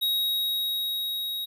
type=tone with level ramp; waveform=square; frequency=3795 Hz; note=A#7; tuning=30 cents sharp; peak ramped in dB=-23 to -30 dBFS; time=0.01-1.46 s; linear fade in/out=20 ms; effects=none